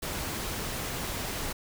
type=noise; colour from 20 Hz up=pink; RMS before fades=-34 dBFS; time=0.02-1.53 s; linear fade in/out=10 ms; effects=none